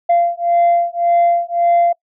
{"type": "beating tone pair", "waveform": "sine", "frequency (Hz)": [689, 690.8], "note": ["F5", "F5"], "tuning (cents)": [-24, -19], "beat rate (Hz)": 1.8, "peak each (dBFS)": -13, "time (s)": [0.09, 1.93], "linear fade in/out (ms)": 10, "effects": ["noise-tail reverb RT60 0.1 s tail -25 dB re dry", "tanh soft clip ceiling -7 dBFS"]}